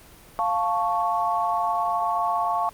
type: chord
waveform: sine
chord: F augmented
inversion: none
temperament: equal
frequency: 698.5 / 880 / 1108.7 Hz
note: F5 / A5 / C#6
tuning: 0 / 0 / 0 cents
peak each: -25 dBFS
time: 0.39-2.69 s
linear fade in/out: 0 ms
effects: pink hiss -49 dBFS RMS until 2.73 s + Opus 24 kbps